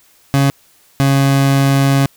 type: tone pair in turn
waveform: 30% pulse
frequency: 138.59 / 137.55 Hz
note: C#3 / C#3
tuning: 0 / -13 cents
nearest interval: unison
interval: 13 cents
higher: first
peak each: -7 dBFS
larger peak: neither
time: 0.34-0.5 / 1-2.06 s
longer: second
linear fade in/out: 0 ms
effects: white hiss -51 dBFS RMS until 2.16 s